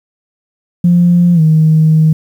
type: tone with pitch glide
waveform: sine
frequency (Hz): 174.61 to 157.37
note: F3 to D#3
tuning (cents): 0 to +20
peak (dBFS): -4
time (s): 0.84-2.13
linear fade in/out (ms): 5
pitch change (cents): -180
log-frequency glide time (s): 1.34-1.41
effects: tanh soft clip ceiling 0 dBFS + 7-bit